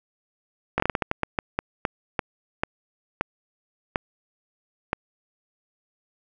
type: slowing click train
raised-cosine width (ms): 0.5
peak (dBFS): -7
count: 17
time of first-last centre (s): 0.78-4.931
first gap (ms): 19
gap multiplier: 1.3
effects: none